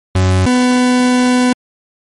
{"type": "tone pair in turn", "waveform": "40% pulse", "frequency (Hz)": [93.1, 249.6], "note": ["F#2", "B3"], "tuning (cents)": [11, 19], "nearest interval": "octave + perfect fourth", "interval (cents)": 1708, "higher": "second", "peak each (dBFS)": -8, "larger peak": "neither", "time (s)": [[0.15, 0.46], [0.46, 1.53]], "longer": "second", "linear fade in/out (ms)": 5, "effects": ["low-pass 12000 Hz 12 dB/octave", "MP3 48 kbps"]}